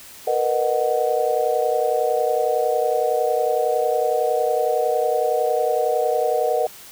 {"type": "chord", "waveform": "sine", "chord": "B major seventh", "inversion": "third", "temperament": "just", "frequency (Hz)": [463, 493.9, 617.4, 740.8], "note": ["A#4", "B4", "D#5", "F#5"], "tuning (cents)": [-12, 0, -14, 2], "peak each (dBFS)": -23, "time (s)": [0.27, 6.67], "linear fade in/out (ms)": 5, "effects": ["white hiss -42 dBFS RMS until 6.91 s"]}